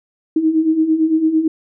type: beating tone pair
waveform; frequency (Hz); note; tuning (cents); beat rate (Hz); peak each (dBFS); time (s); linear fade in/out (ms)
sine; 311.1 / 320; D#4 / D#4; 0 / +49; 8.9; -19 / -13; 0.36-1.48; 5
effects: none